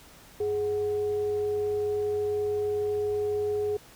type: tone with frequency modulation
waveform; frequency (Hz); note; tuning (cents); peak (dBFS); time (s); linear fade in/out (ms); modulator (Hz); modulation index
sine; 417.6; G#4; +10; -25; 0.4-3.77; 5; 323; 0.26
effects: pink hiss -52 dBFS RMS until 3.95 s